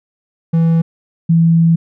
triangle / sine tone pair in turn, 164.81 / 165.76 Hz, E3 / E3, 0 / +10 cents, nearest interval unison, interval 10 cents, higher second, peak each -7 dBFS, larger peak neither, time 0.53-0.82 / 1.29-1.76 s, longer second, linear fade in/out 10 ms, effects none

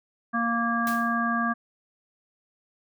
harmonic tone, 233.1 Hz, A#3, in tune, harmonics 1 / 3 / 5 / 7, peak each -27 / -32 / -27 / -29 dBFS, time 0.33-1.54 s, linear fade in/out 20 ms
white noise with exponential decay, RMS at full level -34 dBFS, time 0.87-1.19 s, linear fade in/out 0 ms, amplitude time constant 68 ms
effects none

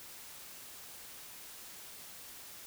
silence, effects white hiss -50 dBFS RMS until 2.66 s

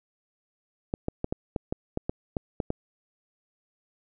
clicks, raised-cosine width 2 ms, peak -14 dBFS, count 11, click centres 0.939 / 1.084 / 1.244 / 1.325 / 1.562 / 1.725 / 1.974 / 2.095 / 2.368 / 2.602 / 2.704 s, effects none

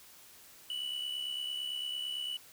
triangle tone with amplitude modulation, 2960 Hz, F#7, in tune, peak -31 dBFS, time 0.7-2.37 s, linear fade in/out 2 ms, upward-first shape sine, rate 68.9 Hz, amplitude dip 55%, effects white hiss -56 dBFS RMS until 2.52 s

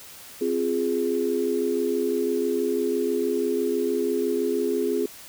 sine chord, F minor, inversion second, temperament equal, 261.6 / 349.2 / 415.3 Hz, C4 / F4 / Ab4, 0 / 0 / 0 cents, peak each -28 / -27 / -24 dBFS, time 0.41-5.06 s, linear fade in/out 5 ms, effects white hiss -44 dBFS RMS until 5.28 s

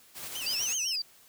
white noise with tremolo, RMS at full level -39 dBFS, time 0.14-0.77 s, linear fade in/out 50 ms, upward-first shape square, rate 11 Hz, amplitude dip 30%
sawtooth tone with vibrato, 2840 Hz, F7, 28 cents sharp, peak -32 dBFS, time 0.35-0.96 s, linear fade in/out 5 ms, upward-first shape sine, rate 7.9 Hz, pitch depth 170 cents each way
sine exponential two-way sweep, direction up then down, 4600 to 6645 to 4600 Hz, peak -29 dBFS, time 0.46-1.02 s, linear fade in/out 5 ms, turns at 0.73 s
effects white hiss -58 dBFS RMS until 1.28 s

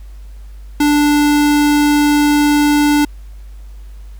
square tone, 293.7 Hz, D4, in tune, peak -10 dBFS, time 0.8-3.05 s, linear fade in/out 5 ms, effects added 50 Hz sine -30 dBFS peak until 4.19 s + pink hiss -52 dBFS RMS until 4.19 s

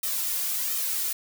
blue noise with flanger, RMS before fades -28 dBFS, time 0.03-1.13 s, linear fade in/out 5 ms, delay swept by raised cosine 1.6 to 2.9 ms, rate 1.4 Hz, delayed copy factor +0.8, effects none

